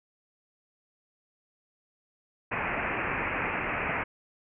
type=low-pass noise; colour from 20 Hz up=white; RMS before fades=-31 dBFS; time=2.51-4.04 s; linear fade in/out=10 ms; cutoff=2600 Hz; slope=96 dB/octave; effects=none